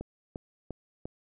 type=click train; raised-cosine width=2 ms; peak=-24 dBFS; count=4; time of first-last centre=0.01-1.055 s; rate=2.87 Hz; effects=none